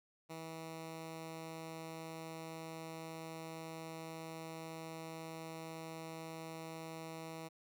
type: tone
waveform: 10% pulse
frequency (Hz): 161.9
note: E3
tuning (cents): -31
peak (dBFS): -37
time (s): 0.29-7.49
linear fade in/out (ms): 20
effects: none